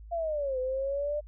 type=linear two-way sweep; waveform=sine; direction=down then up; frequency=694 to 506 to 600 Hz; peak=-28 dBFS; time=0.11-1.21 s; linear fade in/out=20 ms; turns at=0.59 s; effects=added 53 Hz sine -44 dBFS peak until 1.27 s